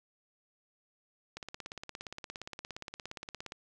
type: click train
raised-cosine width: 0.2 ms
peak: -24 dBFS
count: 38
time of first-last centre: 1.37-3.521 s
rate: 17.2 Hz
effects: none